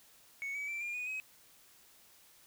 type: tone with pitch steps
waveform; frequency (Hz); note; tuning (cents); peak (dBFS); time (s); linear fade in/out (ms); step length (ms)
sine; 2217 / 2278 / 2341 / 2405 / 2471 / 2539; C#7 / C#7 / D7 / D7 / D#7 / D#7; 0 / +47 / -6 / +41 / -13 / +34; -34; 0.42-1.2; 0; 130
effects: tanh soft clip ceiling -35 dBFS + white hiss -62 dBFS RMS until 2.46 s